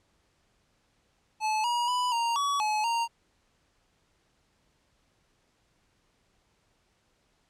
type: tone with pitch steps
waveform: square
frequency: 864 / 957 / 991 / 932 / 1133 / 853 / 929 Hz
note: A5 / A#5 / B5 / A#5 / C#6 / G#5 / A#5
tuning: -32 / +45 / +6 / -1 / +37 / +46 / -6 cents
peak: -26 dBFS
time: 1.4-3.08 s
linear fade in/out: 50 ms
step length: 240 ms
effects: pink hiss -70 dBFS RMS until 7.49 s + low-pass 8000 Hz 12 dB/octave